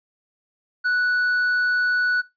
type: tone with tanh clipping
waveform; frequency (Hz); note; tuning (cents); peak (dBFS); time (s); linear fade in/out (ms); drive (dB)
triangle; 1478; F#6; -2; -19; 0.84-2.22; 20; 9
effects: noise-tail reverb RT60 0.2 s tail -18 dB re dry + resampled to 11025 Hz